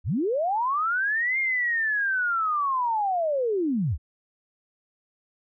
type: linear two-way sweep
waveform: sine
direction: up then down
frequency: 52.7 to 2140 to 52.7 Hz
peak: -22 dBFS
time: 0.04-3.98 s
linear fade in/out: 50 ms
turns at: 1.39 s
effects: none